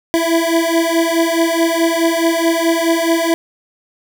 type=beating tone pair; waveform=25% pulse; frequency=329.6 / 334.3 Hz; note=E4 / E4; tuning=0 / +24 cents; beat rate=4.7 Hz; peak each=-12 dBFS; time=0.14-3.34 s; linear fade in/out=0 ms; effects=none